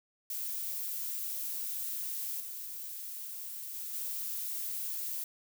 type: noise with level steps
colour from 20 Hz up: violet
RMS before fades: -37 / -42 / -40 / -37 dBFS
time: 0.3-5.24 s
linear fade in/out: 2 ms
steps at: 2.4 / 3.74 / 3.93 s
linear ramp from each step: 2 ms
effects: none